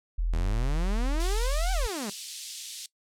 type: tone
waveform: sine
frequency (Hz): 41.69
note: E1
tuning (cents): +20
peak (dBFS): -24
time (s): 0.18-1.87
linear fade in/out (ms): 10
type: exponential two-way sweep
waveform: sawtooth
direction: up then down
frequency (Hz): 76.3 to 784 to 189.9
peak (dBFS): -28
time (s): 0.33-2.1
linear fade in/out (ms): 5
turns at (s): 1.72
type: high-pass noise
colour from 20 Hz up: pink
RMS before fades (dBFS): -38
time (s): 1.2-2.86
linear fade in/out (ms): 2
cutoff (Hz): 3300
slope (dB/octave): 24
effects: noise-tail reverb RT60 0.1 s tail -20 dB re dry + low-pass 10000 Hz 12 dB/octave